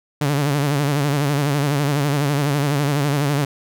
sawtooth tone with vibrato, 143.4 Hz, D3, 41 cents flat, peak -13 dBFS, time 0.21-3.45 s, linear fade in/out 5 ms, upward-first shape sine, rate 12 Hz, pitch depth 81 cents each way, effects none

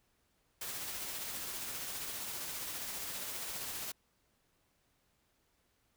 white noise with tremolo, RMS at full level -40 dBFS, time 0.61-3.92 s, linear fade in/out 5 ms, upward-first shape triangle, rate 15 Hz, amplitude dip 30%, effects pink hiss -75 dBFS RMS until 5.96 s

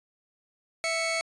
sawtooth tone pair together, 659.1 / 2217 Hz, E5 / C#7, 0 / 0 cents, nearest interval octave + major sixth, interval 2100 cents, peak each -26 / -25 dBFS, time 0.84-1.21 s, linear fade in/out 0 ms, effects resampled to 22050 Hz

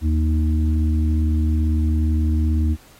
harmonic tone, 77.78 Hz, D#2, in tune, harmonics 1 / 3 / 4, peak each -16 / -26 / -28 dBFS, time 0.01-2.77 s, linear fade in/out 50 ms, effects pink hiss -50 dBFS RMS until 2.99 s + AAC 48 kbps

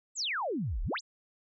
sine exponential two-way sweep, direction down then up, 8290 to 32.89 to 8290 Hz, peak -30 dBFS, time 0.15-1.01 s, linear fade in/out 50 ms, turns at 0.83 s, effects none

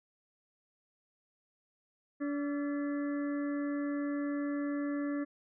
harmonic tone with a mistuned harmonic, 287.6 Hz, D4, 36 cents flat, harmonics 1 / 2 / 4 / 5 / 6 / 7, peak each -32 / -42 / -49 / -52 / -48 / -55 dBFS, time 2.2-5.25 s, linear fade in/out 20 ms, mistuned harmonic 5, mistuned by -92 cents, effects none

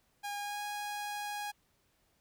sawtooth tone with pitch glide, 816 to 826 Hz, G#5 to G#5, -31 to -10 cents, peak -33 dBFS, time 0.23-1.52 s, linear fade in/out 20 ms, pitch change +21 cents, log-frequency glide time 0.39-0.61 s, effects pink hiss -73 dBFS RMS until 2.2 s

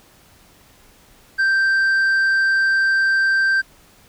sine tone with tanh clipping, 1568 Hz, G6, in tune, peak -15 dBFS, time 1.38-3.62 s, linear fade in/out 20 ms, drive 4 dB, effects pink hiss -51 dBFS RMS until 4.08 s

